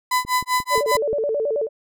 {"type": "tone with tremolo", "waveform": "35% pulse", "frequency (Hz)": 1004, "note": "B5", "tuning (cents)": 28, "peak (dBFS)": -14, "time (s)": [0.11, 0.97], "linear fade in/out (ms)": 5, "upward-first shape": "sine", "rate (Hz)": 5.1, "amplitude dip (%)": 100}
{"type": "click train", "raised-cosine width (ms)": 3, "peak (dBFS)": -22, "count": 6, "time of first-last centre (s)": [0.25, 1.13], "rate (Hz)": 5.68}
{"type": "tone with vibrato", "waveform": "sine", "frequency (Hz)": 506, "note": "B4", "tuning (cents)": 42, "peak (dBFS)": -19, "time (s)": [0.7, 1.69], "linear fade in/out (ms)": 50, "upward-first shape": "square", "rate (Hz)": 9.3, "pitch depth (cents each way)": 230}
{"effects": []}